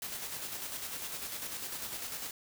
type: noise with tremolo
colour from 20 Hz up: white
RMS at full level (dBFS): -39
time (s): 0.02-2.31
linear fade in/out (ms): 2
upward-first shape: square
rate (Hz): 10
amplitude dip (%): 35
effects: none